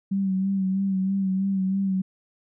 sine tone with vibrato, 192.3 Hz, G3, 33 cents flat, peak -21 dBFS, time 0.11-2.02 s, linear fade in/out 10 ms, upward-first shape sine, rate 3.1 Hz, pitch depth 38 cents each way, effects none

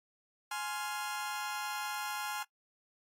sawtooth chord, F minor, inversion first, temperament just, 838.1 / 1047.7 / 1396.9 Hz, Ab5 / C6 / F6, +16 / +2 / 0 cents, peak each -35 / -39 / -37 dBFS, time 0.51-2.43 s, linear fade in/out 5 ms, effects noise-tail reverb RT60 0.1 s tail -19 dB re dry + AAC 48 kbps

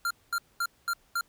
square tone bursts, 1387 Hz, F6, 12 cents flat, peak -27 dBFS, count 5, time 0.05-1.21 s, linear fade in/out 2 ms, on 56 ms, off 220 ms, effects pink hiss -65 dBFS RMS until 1.28 s

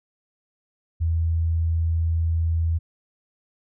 sine tone, 82.3 Hz, E2, 2 cents flat, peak -19 dBFS, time 1-2.79 s, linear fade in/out 20 ms, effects none

